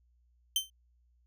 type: tone with exponential decay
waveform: sawtooth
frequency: 3100 Hz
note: G7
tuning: 20 cents flat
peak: -20 dBFS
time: 0.56-0.7 s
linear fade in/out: 2 ms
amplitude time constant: 30 ms
effects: added 60 Hz sine -65 dBFS peak until 1.26 s